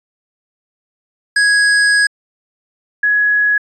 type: tone pair in turn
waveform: square / sine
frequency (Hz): 1661.2 / 1677.6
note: G#6 / G#6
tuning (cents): 0 / +17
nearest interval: unison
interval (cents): 17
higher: second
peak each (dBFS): -10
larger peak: neither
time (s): 1.36-2.07 / 3.03-3.58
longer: first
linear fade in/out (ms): 5
effects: resampled to 24000 Hz